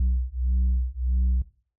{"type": "beating tone pair", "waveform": "sine", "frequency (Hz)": [61.74, 63.34], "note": ["B1", "B1"], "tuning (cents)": [0, 44], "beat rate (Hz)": 1.6, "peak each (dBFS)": -22, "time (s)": [0, 1.42], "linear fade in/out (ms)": 5, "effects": ["noise-tail reverb RT60 0.4 s tail -17 dB re dry", "tanh soft clip ceiling -18 dBFS"]}